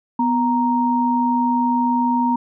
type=tone pair together; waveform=sine; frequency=247.1 / 933 Hz; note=B3 / A#5; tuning=+1 / +1 cents; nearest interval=octave + major seventh; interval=2300 cents; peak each=-18 dBFS; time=0.19-2.36 s; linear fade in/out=5 ms; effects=none